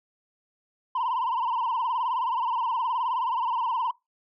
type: tone with vibrato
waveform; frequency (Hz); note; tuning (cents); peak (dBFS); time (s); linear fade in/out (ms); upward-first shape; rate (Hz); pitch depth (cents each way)
sine; 968; B5; -35; -22; 0.95-3.91; 5; sine; 19; 120
effects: noise-tail reverb RT60 0.2 s tail -24 dB re dry + tanh soft clip ceiling -22 dBFS